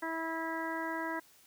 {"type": "harmonic tone", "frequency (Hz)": 325.7, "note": "E4", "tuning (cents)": -21, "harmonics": [1, 2, 3, 4, 5, 6], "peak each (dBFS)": [-39, -42, -39, -46, -41, -43], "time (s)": [0.02, 1.2], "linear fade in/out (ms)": 10, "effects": ["white hiss -62 dBFS RMS until 1.46 s"]}